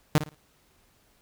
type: tone with echo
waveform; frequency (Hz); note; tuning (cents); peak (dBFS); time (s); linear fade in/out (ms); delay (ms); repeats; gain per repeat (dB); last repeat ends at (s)
sawtooth; 152; D#3; -40; -13; 0.15-0.18; 0; 55; 3; -12; 0.345
effects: pink hiss -64 dBFS RMS until 1.21 s